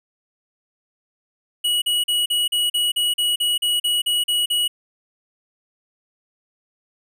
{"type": "tone bursts", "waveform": "square", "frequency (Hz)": 2918, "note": "F#7", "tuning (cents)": -25, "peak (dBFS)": -18, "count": 14, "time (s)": [1.64, 4.68], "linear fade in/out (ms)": 10, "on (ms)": 180, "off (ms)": 40, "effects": []}